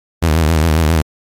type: tone with vibrato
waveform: sawtooth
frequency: 79.8 Hz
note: D#2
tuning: 44 cents sharp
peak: -6 dBFS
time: 0.22-1.02 s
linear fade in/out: 10 ms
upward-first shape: triangle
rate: 7.4 Hz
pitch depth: 110 cents each way
effects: MP3 64 kbps